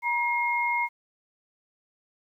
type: tone pair together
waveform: sine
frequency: 953 / 2141 Hz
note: A#5 / C7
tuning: +38 / +39 cents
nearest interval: octave + major second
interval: 1401 cents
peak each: -26 dBFS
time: 0.02-0.89 s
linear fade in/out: 50 ms
effects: 10-bit